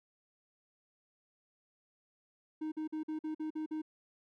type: tone bursts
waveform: triangle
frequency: 311.1 Hz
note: D#4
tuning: in tune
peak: -33 dBFS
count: 8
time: 2.61-3.819 s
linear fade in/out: 10 ms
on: 110 ms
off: 47 ms
effects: none